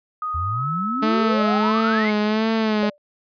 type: tone with pitch glide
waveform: sine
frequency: 1244.5 to 1296.6 Hz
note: D#6 to E6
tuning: 0 to -29 cents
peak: -23 dBFS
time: 0.22-2.05 s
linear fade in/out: 2 ms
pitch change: +71 cents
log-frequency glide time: 0.52-0.68 s
type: exponential sweep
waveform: sine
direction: up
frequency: 76.8 to 2234 Hz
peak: -24 dBFS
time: 0.34-2.11 s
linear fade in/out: 10 ms
type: tone with vibrato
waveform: sawtooth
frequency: 216.8 Hz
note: A3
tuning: 25 cents flat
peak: -14 dBFS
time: 1.02-2.9 s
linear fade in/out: 10 ms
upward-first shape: sine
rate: 1.5 Hz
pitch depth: 56 cents each way
type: tone with exponential decay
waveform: sine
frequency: 587.3 Hz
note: D5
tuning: in tune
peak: -19 dBFS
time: 2.83-2.98 s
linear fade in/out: 0 ms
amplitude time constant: 32 ms
effects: resampled to 11025 Hz